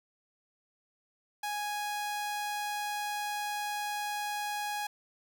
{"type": "tone", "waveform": "sawtooth", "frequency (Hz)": 830, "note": "G#5", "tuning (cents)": -1, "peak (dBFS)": -29, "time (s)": [1.43, 4.87], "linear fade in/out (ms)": 5, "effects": []}